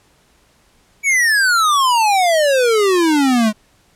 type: exponential sweep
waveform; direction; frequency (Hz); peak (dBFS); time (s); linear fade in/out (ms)
square; down; 2300 to 207.7; -12; 1.03-3.53; 50
effects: pink hiss -55 dBFS RMS until 3.95 s + low-pass 11000 Hz 12 dB/octave